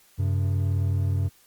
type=tone pair together; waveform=triangle; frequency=94.97 / 134 Hz; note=F#2 / C3; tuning=+46 / +42 cents; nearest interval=tritone; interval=596 cents; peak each=-20 / -27 dBFS; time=0.18-1.29 s; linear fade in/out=20 ms; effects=white hiss -58 dBFS RMS until 1.46 s + Opus 48 kbps